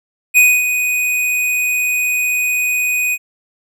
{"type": "tone with ADSR envelope", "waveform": "square", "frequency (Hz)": 2489, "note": "D#7", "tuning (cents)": 0, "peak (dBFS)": -6, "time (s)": [0.34, 3.18], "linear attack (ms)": 34, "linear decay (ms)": 250, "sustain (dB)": -9, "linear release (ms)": 47, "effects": []}